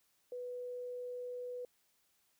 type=tone; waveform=sine; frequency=493.9 Hz; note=B4; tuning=in tune; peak=-40 dBFS; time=0.32-1.65 s; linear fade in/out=2 ms; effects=white hiss -75 dBFS RMS until 2.39 s